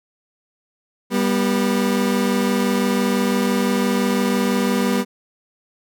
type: tone pair together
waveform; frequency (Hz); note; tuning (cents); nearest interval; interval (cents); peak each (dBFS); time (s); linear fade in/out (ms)
30% pulse; 196.9 / 242.8; G3 / B3; +8 / -29; major third; 363; -17; 1.1-5.05; 50
effects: none